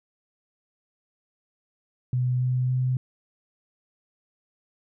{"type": "tone with pitch steps", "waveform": "sine", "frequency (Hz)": [125.5, 126.67, 127.84], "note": ["B2", "B2", "C3"], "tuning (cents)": [28, 44, -40], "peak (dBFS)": -21, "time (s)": [2.13, 2.97], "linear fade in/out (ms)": 2, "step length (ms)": 280, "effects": []}